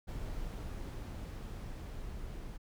brown noise with level ramp, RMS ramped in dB -40 to -44 dBFS, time 0.07-2.58 s, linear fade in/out 20 ms, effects none

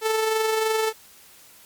sawtooth tone with amplitude modulation, 440 Hz, A4, in tune, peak -15 dBFS, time 0.01-0.93 s, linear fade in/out 50 ms, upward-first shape sine, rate 23.2 Hz, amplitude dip 35%, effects white hiss -50 dBFS RMS until 1.65 s + MP3 96 kbps

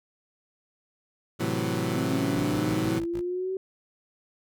20% pulse chord, F# half-diminished seventh, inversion first, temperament equal, 110 / 130.81 / 164.81 / 185 Hz, A2 / C3 / E3 / F#3, 0 / 0 / 0 / 0 cents, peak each -27 dBFS, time 1.39-3 s, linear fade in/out 20 ms
sine exponential sweep, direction up, 258 to 382.9 Hz, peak -27 dBFS, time 1.95-3.57 s, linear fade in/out 2 ms
15% pulse tone bursts, 55 Hz, A1, in tune, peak -31 dBFS, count 6, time 2.36-3.211 s, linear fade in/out 10 ms, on 76 ms, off 79 ms
effects none

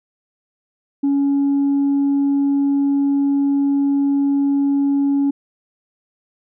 sine tone, 280 Hz, C#4, 18 cents sharp, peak -12 dBFS, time 1.03-5.31 s, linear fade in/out 10 ms, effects tanh soft clip ceiling -12 dBFS

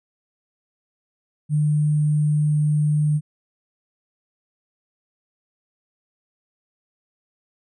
sine tone with sample-and-hold, 150.3 Hz, D3, 40 cents sharp, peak -16 dBFS, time 1.49-3.21 s, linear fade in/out 50 ms, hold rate 8820 Hz, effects resampled to 32000 Hz

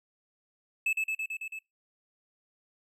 triangle tone with echo, 2610 Hz, E7, 18 cents flat, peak -23 dBFS, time 0.86-0.93 s, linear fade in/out 5 ms, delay 110 ms, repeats 6, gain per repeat -2 dB, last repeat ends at 1.59 s, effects noise-tail reverb RT60 0.2 s tail -22 dB re dry

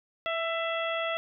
harmonic tone with a mistuned harmonic, 666 Hz, E5, 18 cents sharp, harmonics 1 / 2 / 3 / 4 / 5, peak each -31 / -34 / -36 / -37 / -38 dBFS, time 0.26-1.17 s, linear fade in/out 0 ms, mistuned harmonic 1, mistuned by -20 cents, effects none

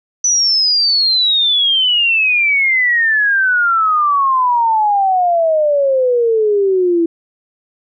sine exponential sweep, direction down, 6000 to 329.6 Hz, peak -10 dBFS, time 0.24-7.06 s, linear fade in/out 5 ms, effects none

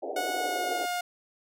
white band-pass noise, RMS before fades -35 dBFS, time 0.02-0.86 s, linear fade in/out 10 ms, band 280 to 790 Hz, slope 96 dB/octave
sawtooth tone with pitch glide, 732 to 712.4 Hz, F#5 to F5, -19 to +34 cents, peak -25 dBFS, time 0.16-1.01 s, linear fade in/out 5 ms, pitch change -47 cents, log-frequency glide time 0.35-0.87 s
effects none

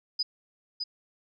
sine tone with echo, 4978 Hz, D#8, in tune, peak -24 dBFS, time 0.19-0.23 s, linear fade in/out 10 ms, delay 610 ms, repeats 1, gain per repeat -5 dB, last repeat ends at 0.84 s, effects none

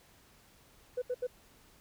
sine tone bursts, 497.4 Hz, B4, 12 cents sharp, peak -29 dBFS, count 3, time 0.97-1.27 s, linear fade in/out 10 ms, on 50 ms, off 75 ms, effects tanh soft clip ceiling -28 dBFS + pink hiss -62 dBFS RMS until 1.8 s

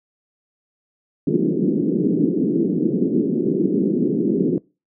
white band-pass noise, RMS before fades -19 dBFS, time 1.27-4.58 s, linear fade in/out 2 ms, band 160 to 390 Hz, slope 48 dB/octave, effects noise-tail reverb RT60 0.3 s tail -24 dB re dry

